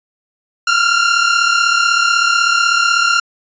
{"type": "tone pair together", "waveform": "sawtooth", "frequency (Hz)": [1369.9, 1406], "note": ["F6", "F6"], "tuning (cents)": [-34, 11], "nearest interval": "unison", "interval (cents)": 45, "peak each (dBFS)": -10, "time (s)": [0.67, 3.2], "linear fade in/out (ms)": 5, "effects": ["resampled to 16000 Hz"]}